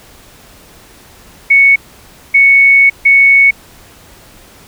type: tone bursts at uneven times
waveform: sine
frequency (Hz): 2217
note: C#7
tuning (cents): 0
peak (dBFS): -3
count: 3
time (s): 1.5-1.76 / 2.34-2.9 / 3.05-3.51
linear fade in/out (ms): 10
effects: pink hiss -40 dBFS RMS until 4.67 s